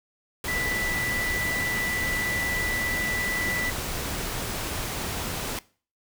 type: tone in noise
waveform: sine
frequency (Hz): 1975.5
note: B6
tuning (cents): 0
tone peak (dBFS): -27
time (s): 0.48-3.7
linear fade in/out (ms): 2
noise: pink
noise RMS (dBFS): -31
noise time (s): 0.44-5.59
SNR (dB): +1
effects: noise-tail reverb RT60 0.4 s tail -20 dB re dry